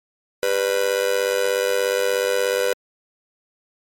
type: tone with amplitude modulation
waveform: 45% pulse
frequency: 493.9 Hz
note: B4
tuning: in tune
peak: -14 dBFS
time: 0.43-2.73 s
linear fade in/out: 0 ms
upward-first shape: sine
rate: 96.8 Hz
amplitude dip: 95%
effects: MP3 64 kbps